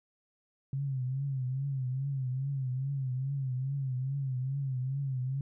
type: tone with vibrato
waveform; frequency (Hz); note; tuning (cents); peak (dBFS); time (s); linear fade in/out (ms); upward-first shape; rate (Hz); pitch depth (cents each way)
sine; 133.2; C3; +31; -30; 0.73-5.41; 2; triangle; 2.4; 110
effects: none